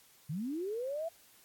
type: linear sweep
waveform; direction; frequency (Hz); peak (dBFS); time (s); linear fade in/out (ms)
sine; up; 135.7 to 678; -34; 0.29-1.09; 10
effects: white hiss -62 dBFS RMS until 1.44 s + AAC 64 kbps